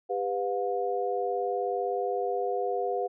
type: tone cluster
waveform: sine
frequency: 399.3 / 498.7 / 715 Hz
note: G4 / B4 / F5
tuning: +32 / +17 / +41 cents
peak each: -31 dBFS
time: 0.09-3.08 s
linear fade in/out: 20 ms
effects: none